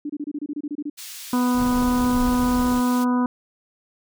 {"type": "tone bursts", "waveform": "sine", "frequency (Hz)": 293.7, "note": "D4", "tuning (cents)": 0, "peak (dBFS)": -25, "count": 12, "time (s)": [0.05, 0.899], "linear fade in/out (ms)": 5, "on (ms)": 46, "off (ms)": 27}
{"type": "high-pass noise", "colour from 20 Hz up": "pink", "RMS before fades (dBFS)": -37, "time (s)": [0.97, 3.05], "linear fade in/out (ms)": 20, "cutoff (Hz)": 3300, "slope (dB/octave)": 12}
{"type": "harmonic tone", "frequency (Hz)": 247.8, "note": "B3", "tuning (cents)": 6, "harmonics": [1, 2, 3, 4, 5, 6], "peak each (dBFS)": [-18, -32, -35, -27, -33, -38], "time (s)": [1.33, 3.26], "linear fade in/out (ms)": 2}
{"type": "noise with tremolo", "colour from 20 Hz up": "brown", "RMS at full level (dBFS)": -28, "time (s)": [1.54, 2.82], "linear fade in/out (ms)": 50, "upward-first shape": "triangle", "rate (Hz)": 18, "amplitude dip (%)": 35}
{"effects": []}